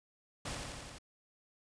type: noise with echo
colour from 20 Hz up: pink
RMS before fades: -40 dBFS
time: 0.45-0.55 s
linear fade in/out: 5 ms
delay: 87 ms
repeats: 5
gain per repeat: -2 dB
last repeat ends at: 0.985 s
effects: resampled to 22050 Hz